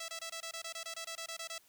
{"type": "tone bursts", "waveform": "5% pulse", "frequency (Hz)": 659.3, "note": "E5", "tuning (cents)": 0, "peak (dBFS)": -29, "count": 15, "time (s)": [0, 1.582], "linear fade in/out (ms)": 5, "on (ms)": 84, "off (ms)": 23, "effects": ["white hiss -66 dBFS RMS until 1.68 s"]}